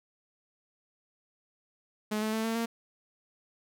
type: tone with pitch steps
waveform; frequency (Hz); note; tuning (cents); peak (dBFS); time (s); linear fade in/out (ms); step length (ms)
sawtooth; 213 / 217.2 / 221.5 / 225.9 / 230.4; G#3 / A3 / A3 / A3 / A#3; +44 / -22 / +12 / +46 / -20; -25; 2.11-2.66; 10; 110
effects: none